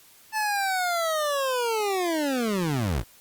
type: linear sweep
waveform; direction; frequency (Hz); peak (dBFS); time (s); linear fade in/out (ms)
25% pulse; down; 880 to 46.82; -20; 0.32-3.04; 50
effects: white hiss -54 dBFS RMS until 3.2 s + Opus 48 kbps